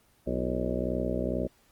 harmonic tone with a mistuned harmonic, 62.2 Hz, B1, 13 cents sharp, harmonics 1 / 2 / 3 / 4 / 5 / 6 / 7 / 8 / 9 / 10, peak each -35 / -39 / -35 / -34 / -38 / -37 / -38 / -39 / -35 / -37 dBFS, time 0.26-1.48 s, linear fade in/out 20 ms, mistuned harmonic 5, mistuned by +110 cents, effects pink hiss -64 dBFS RMS until 1.71 s + Opus 24 kbps

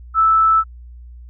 sine tone, 1315 Hz, E6, 5 cents flat, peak -10 dBFS, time 0.14-0.64 s, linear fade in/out 50 ms, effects added 60 Hz sine -35 dBFS peak until 1.29 s

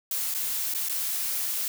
blue noise with dropouts, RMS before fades -29 dBFS, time 0.11-1.68 s, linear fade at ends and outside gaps 2 ms, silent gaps 0.341-0.347 / 0.739-0.747 / 0.887-0.895 s, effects none

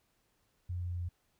sine tone with pitch steps, 89 / 88.49 / 87.98 / 87.47 Hz, F2 / F2 / F2 / F2, +33 / +23 / +13 / +3 cents, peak -34 dBFS, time 0.69-1.09 s, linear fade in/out 10 ms, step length 100 ms, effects pink hiss -75 dBFS RMS until 1.39 s

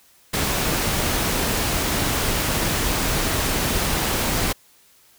pink noise, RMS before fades -22 dBFS, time 0.33-4.53 s, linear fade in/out 10 ms, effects white hiss -55 dBFS RMS until 5.18 s

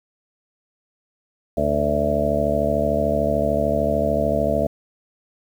harmonic tone with a mistuned harmonic, 73.42 Hz, D2, in tune, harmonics 1 / 2 / 3 / 4 / 6 / 7 / 8 / 9, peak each -28 / -30 / -26 / -29 / -28 / -29 / -23 / -22 dBFS, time 1.57-4.67 s, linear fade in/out 5 ms, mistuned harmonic 1, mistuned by +24 cents, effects 8-bit

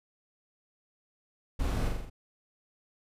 brown noise with echo, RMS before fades -30 dBFS, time 1.59-1.89 s, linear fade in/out 10 ms, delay 42 ms, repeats 5, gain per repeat -3 dB, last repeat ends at 2.1 s, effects resampled to 32000 Hz

